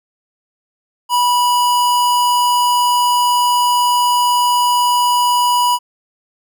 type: tone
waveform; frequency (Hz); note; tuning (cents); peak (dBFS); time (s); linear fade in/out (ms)
square; 978; B5; -17; -12; 1.09-5.79; 50
effects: none